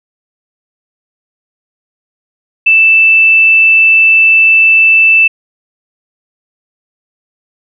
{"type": "tone", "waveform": "sine", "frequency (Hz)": 2647, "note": "E7", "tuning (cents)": 7, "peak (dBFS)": -3, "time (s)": [2.66, 5.28], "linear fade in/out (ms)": 10, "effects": []}